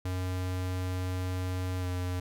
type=tone with pitch glide; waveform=square; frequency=91.8 to 90.22 Hz; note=F#2 to F#2; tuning=-13 to -43 cents; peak=-31 dBFS; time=0.05-2.2 s; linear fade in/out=5 ms; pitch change=-30 cents; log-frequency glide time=1.79-1.87 s; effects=none